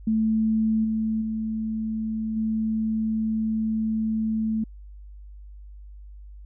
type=tone with level steps; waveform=sine; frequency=220 Hz; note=A3; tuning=in tune; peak=-19 / -22 / -25 / -22 dBFS; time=0.07-4.64 s; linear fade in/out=5 ms; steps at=0.84 / 1.21 / 2.36 s; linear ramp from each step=10 ms; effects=added 50 Hz sine -40 dBFS peak until 6.45 s